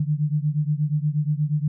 sine beating tone pair, 146.83 / 155.23 Hz, D3 / D#3, 0 / -4 cents, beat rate 8.4 Hz, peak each -22 / -24 dBFS, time 0-1.68 s, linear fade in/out 5 ms, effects none

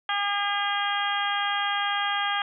harmonic tone, 405.1 Hz, G#4, 43 cents flat, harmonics 2 / 3 / 4 / 5 / 6 / 7 / 8, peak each -29 / -30 / -30 / -34 / -39 / -37 / -31 dBFS, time 0.09-2.42 s, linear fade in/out 2 ms, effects none

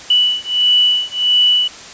sine beating tone pair, 2960 / 2961.5 Hz, F#7 / F#7, 0 / +1 cents, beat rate 1.5 Hz, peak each -14 dBFS, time 0.1-1.68 s, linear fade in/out 5 ms, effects white hiss -34 dBFS RMS until 1.93 s + resampled to 16000 Hz

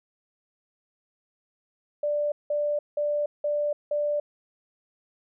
sine tone bursts, 589 Hz, D5, 5 cents sharp, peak -23 dBFS, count 5, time 2.03-4.2 s, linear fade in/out 5 ms, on 290 ms, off 180 ms, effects none

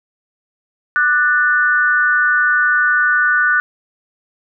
sine tone with amplitude modulation, 1480 Hz, F#6, in tune, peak -7 dBFS, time 0.96-3.6 s, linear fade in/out 0 ms, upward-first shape sine, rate 292 Hz, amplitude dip 85%, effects none

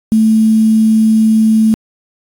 sine tone with quantisation, 220 Hz, A3, in tune, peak -6 dBFS, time 0.12-1.74 s, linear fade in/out 0 ms, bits 5, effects AAC 64 kbps

